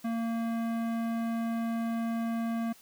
sine tone with tanh clipping, 229.3 Hz, A#3, 28 cents flat, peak -31 dBFS, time 0.04-2.73 s, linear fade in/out 10 ms, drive 17 dB, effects white hiss -57 dBFS RMS until 2.81 s

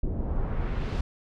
brown noise with low-pass filter sweep, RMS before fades -28 dBFS, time 0.03-1.01 s, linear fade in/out 5 ms, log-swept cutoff 400 to 5400 Hz, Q 1, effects none

